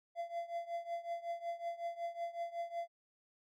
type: tone with tremolo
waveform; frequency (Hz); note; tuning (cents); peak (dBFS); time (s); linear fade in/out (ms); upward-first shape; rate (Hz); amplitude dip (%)
triangle; 683; F5; -39; -33; 0.15-2.88; 50; triangle; 5.4; 90
effects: none